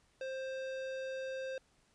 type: tone with hard clipping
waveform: sine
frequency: 527 Hz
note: C5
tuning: 12 cents sharp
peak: -40 dBFS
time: 0.21-1.58 s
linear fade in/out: 2 ms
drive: 15 dB
effects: pink hiss -71 dBFS RMS until 1.94 s + resampled to 22050 Hz